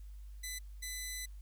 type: tone bursts at uneven times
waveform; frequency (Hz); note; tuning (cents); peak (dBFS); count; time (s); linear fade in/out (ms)
10% pulse; 2005; B6; +26; -31; 2; 0.43-0.59 / 0.82-1.26; 10
effects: added 50 Hz sine -46 dBFS peak until 1.41 s + white hiss -71 dBFS RMS until 1.41 s